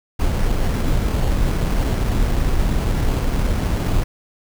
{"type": "noise with sample-and-hold", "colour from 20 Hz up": "brown", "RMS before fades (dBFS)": -18, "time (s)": [0.19, 4.04], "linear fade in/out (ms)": 10, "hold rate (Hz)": 3675, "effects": []}